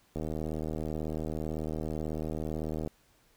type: click train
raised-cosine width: 2 ms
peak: -22 dBFS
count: 213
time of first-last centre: 0.16-2.874 s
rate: 78.1 Hz
effects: pink hiss -66 dBFS RMS until 3.36 s